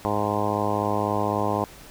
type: harmonic tone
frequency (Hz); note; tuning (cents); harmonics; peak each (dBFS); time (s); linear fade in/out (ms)
103.9; G#2; +1; 1 / 2 / 3 / 4 / 5 / 6 / 7 / 8 / 9 / 10; -31 / -31 / -31 / -31 / -31 / -31 / -31 / -31 / -31 / -31; 0.05-1.64; 0
effects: pink hiss -46 dBFS RMS until 1.9 s